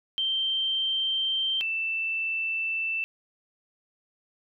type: tone pair in turn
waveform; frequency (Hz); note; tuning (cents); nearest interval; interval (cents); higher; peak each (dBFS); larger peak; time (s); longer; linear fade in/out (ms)
sine; 3136 / 2659; G7 / E7; 0 / +14; minor third; 286; first; -24 / -26; first; 0.18-1.61 / 1.61-3.04; neither; 0
effects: none